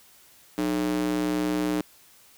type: tone with high-pass filter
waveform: square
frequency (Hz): 60.8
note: B1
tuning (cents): -26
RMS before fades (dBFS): -26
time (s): 0.58-1.81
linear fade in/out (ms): 0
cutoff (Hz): 270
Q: 3.5
effects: white hiss -55 dBFS RMS until 2.37 s